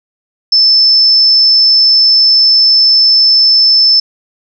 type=tone; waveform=sine; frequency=5274 Hz; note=E8; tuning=in tune; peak=-4 dBFS; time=0.52-4 s; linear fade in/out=5 ms; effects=none